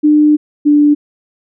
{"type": "tone pair in turn", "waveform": "sine", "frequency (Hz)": [300.1, 294.1], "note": ["D4", "D4"], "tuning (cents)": [38, 3], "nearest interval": "unison", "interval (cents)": 35, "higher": "first", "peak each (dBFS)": -5, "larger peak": "neither", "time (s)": [[0.03, 0.37], [0.65, 0.95]], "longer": "first", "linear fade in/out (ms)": 20, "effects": []}